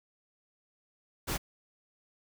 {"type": "noise", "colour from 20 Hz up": "pink", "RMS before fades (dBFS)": -33, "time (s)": [1.27, 1.38], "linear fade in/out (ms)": 20, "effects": []}